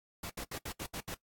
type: noise bursts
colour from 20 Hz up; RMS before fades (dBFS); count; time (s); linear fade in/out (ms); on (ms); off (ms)
pink; -41; 7; 0.23-1.145; 5; 69; 72
effects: noise-tail reverb RT60 0.1 s tail -19 dB re dry + AAC 64 kbps